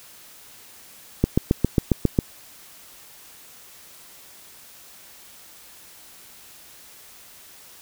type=click train; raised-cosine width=3 ms; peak=-3 dBFS; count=8; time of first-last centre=1.24-2.189 s; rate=7.38 Hz; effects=white hiss -47 dBFS RMS until 7.81 s